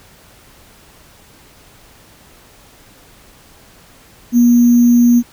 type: tone with sample-and-hold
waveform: sine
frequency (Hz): 240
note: B3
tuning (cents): -49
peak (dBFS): -6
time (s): 4.32-5.23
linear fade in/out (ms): 50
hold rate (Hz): 6300
effects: pink hiss -45 dBFS RMS until 5.32 s